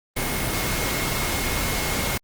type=tone in noise; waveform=sine; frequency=2155 Hz; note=C#7; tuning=49 cents flat; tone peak=-33 dBFS; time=0.16-2.18 s; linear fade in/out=10 ms; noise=pink; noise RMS=-25 dBFS; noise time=0.16-2.18 s; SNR=-11 dB; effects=Opus 32 kbps